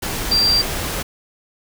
sine tone in noise, 4718 Hz, D8, 7 cents sharp, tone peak -13 dBFS, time 0.31-0.62 s, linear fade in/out 10 ms, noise pink, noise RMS -24 dBFS, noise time 0.02-1.03 s, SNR +8 dB, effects none

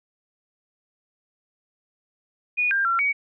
sine tone with pitch steps, 2459 / 1595 / 1362 / 2256 Hz, D#7 / G6 / F6 / C#7, -21 / +30 / -44 / +30 cents, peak -19 dBFS, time 2.57-3.13 s, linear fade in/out 20 ms, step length 140 ms, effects none

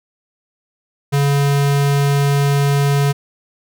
square tone, 141.4 Hz, C#3, 35 cents sharp, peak -13 dBFS, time 1.12-3.13 s, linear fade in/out 20 ms, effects none

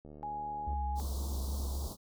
click train, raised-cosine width 2 ms, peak -37 dBFS, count 52, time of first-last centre 0.05-0.732 s, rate 74.8 Hz
sine tone, 832 Hz, G#5, 3 cents sharp, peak -36 dBFS, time 0.23-1 s, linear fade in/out 0 ms
triangle tone with vibrato, 68.2 Hz, C#2, 28 cents flat, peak -31 dBFS, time 0.67-1.87 s, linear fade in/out 5 ms, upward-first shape sine, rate 3.7 Hz, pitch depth 40 cents each way
pink band-stop noise, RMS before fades -44 dBFS, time 0.95-1.97 s, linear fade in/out 50 ms, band 1100 to 3800 Hz, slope 48 dB/octave
effects none

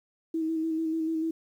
sine tone with vibrato, 321.6 Hz, E4, 43 cents flat, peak -26 dBFS, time 0.34-1.31 s, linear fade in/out 5 ms, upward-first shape square, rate 6.8 Hz, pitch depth 21 cents each way, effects 10-bit

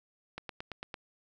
click train, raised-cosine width 0.3 ms, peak -23 dBFS, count 6, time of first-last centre 0.38-0.942 s, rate 8.9 Hz, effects none

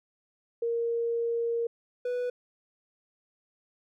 sine / triangle tone pair in turn, 466.2 / 492.6 Hz, A#4 / B4, 0 / -5 cents, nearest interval minor second, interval 95 cents, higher second, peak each -26 dBFS, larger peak neither, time 0.62-1.67 / 2.05-2.3 s, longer first, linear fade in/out 5 ms, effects none

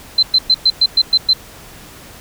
sine tone bursts, 4084 Hz, C8, 43 cents flat, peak -7 dBFS, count 8, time 0.18-1.334 s, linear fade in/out 5 ms, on 48 ms, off 110 ms, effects pink hiss -38 dBFS RMS until 2.2 s

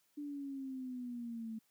sine exponential sweep, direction down, 294.8 to 220 Hz, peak -40 dBFS, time 0.17-1.59 s, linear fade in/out 10 ms, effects white hiss -75 dBFS RMS until 1.7 s + high-pass 100 Hz 12 dB/octave

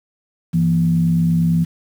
sine tone with frequency modulation, 167.4 Hz, E3, 27 cents sharp, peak -12 dBFS, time 0.53-1.65 s, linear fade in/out 20 ms, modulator 68.7 Hz, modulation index 0.54, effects high-pass 100 Hz 12 dB/octave + 7-bit

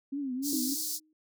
sine tone with vibrato, 268.2 Hz, C4, 43 cents sharp, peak -31 dBFS, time 0.12-0.75 s, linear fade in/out 10 ms, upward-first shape triangle, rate 3.5 Hz, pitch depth 150 cents each way
pink high-pass noise, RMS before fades -34 dBFS, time 0.42-1 s, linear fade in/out 50 ms, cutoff 4400 Hz, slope 48 dB/octave
sine tone with exponential decay, 311.1 Hz, D#4, in tune, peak -29 dBFS, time 0.53-1.13 s, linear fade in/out 2 ms, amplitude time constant 130 ms
effects none

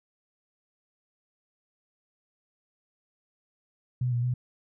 sine tone with pitch steps, 124.9 / 120.3 / 124.4 Hz, B2 / B2 / B2, +20 / -45 / +13 cents, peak -24 dBFS, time 4.01-4.34 s, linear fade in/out 5 ms, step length 110 ms, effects none

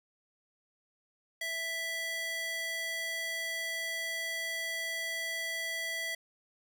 square tone with high-pass filter, 659.3 Hz, E5, in tune, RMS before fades -36 dBFS, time 1.41-6.15 s, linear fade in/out 5 ms, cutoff 1700 Hz, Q 1.6, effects none

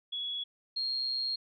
sine tone pair in turn, 3368 / 4243 Hz, G#7 / C8, +24 / +23 cents, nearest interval major third, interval 399 cents, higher second, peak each -33 / -30 dBFS, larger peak second, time 0.12-0.44 / 0.76-1.36 s, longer second, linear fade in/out 10 ms, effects none

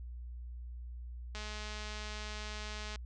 click train, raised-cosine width 0.2 ms, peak -27 dBFS, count 342, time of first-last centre 1.35-2.958 s, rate 212 Hz, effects added 60 Hz sine -42 dBFS peak until 3.05 s + resampled to 22050 Hz

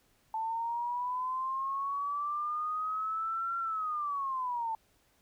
sine linear two-way sweep, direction up then down, 880 to 1371 to 880 Hz, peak -31 dBFS, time 0.34-4.75 s, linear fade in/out 2 ms, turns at 3.58 s, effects pink hiss -69 dBFS RMS until 5.21 s

